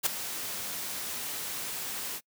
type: noise with ADSR envelope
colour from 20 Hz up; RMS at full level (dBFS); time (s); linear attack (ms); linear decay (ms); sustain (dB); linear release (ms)
white; -23; 0.03-2.21; 34; 4; -13; 55
effects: noise-tail reverb RT60 0.1 s tail -26 dB re dry + high-pass 100 Hz 12 dB/octave